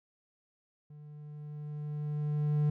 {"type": "tone with level ramp", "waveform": "triangle", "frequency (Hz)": 149, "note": "D3", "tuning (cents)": 25, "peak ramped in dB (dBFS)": [-46, -22], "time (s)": [0.9, 2.7], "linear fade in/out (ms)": 5, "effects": []}